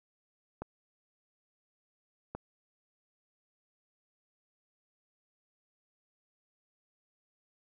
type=clicks; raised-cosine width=1 ms; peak=-24 dBFS; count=2; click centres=0.62 / 2.35 s; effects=none